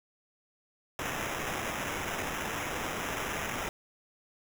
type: noise with sample-and-hold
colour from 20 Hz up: violet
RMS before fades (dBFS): -35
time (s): 0.99-3.69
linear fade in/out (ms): 0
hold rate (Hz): 4410
effects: none